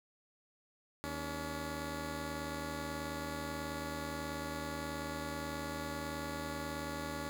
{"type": "tone pair together", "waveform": "10% pulse", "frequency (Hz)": [78.4, 283.7], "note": ["D#2", "C#4"], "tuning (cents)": [14, 40], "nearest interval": "octave + minor seventh", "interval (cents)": 2226, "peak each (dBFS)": [-34, -32], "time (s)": [1.04, 7.29], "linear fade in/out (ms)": 0, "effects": []}